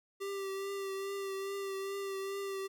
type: tone with vibrato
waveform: square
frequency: 392 Hz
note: G4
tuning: in tune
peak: -37 dBFS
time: 0.2-2.68 s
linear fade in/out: 20 ms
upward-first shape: triangle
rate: 2.4 Hz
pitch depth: 27 cents each way
effects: none